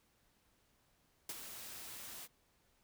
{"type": "noise with ADSR envelope", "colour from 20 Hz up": "white", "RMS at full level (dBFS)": -41, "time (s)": [1.29, 2.28], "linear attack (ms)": 4, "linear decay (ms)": 38, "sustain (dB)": -8, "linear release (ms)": 42, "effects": ["pink hiss -74 dBFS RMS until 2.83 s"]}